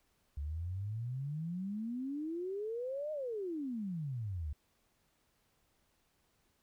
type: exponential two-way sweep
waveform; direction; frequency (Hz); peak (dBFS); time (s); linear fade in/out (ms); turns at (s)
sine; up then down; 69.3 to 624 to 69.3; -36; 0.37-4.53; 5; 3.12
effects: pink hiss -75 dBFS RMS until 6.62 s